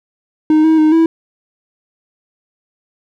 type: tone with pitch steps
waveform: triangle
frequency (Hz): 309.8 / 318.5 / 309.8 / 326.5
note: D#4 / D#4 / D#4 / E4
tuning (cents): -7 / +41 / -7 / -17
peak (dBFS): -5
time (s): 0.5-1.06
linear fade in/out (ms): 2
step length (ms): 140
effects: none